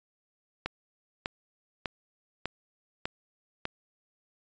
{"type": "click train", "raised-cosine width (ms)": 0.3, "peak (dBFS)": -15, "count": 6, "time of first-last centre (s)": [0.66, 3.654], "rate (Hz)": 1.67, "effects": ["resampled to 16000 Hz"]}